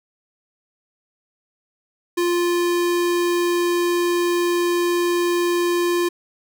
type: tone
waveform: square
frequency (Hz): 349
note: F4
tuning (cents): -1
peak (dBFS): -18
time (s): 2.17-6.09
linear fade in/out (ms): 10
effects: none